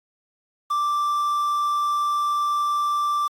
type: tone with quantisation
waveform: triangle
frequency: 1174.7 Hz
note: D6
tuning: in tune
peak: -18 dBFS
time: 0.7-3.28 s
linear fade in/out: 10 ms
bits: 7
effects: AAC 48 kbps